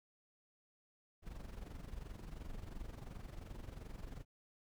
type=noise with amplitude modulation; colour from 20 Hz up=brown; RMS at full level=-45 dBFS; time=1.22-4.25 s; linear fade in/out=50 ms; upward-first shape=sine; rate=22.8 Hz; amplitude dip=70%; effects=none